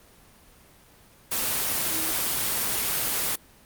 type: tone in noise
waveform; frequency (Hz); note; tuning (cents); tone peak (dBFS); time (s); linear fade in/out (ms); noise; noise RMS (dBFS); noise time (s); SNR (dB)
sine; 320.6; E4; -48; -36; 1.9-2.12; 10; white; -26; 1.31-3.36; -13
effects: pink hiss -54 dBFS RMS until 3.65 s + Opus 24 kbps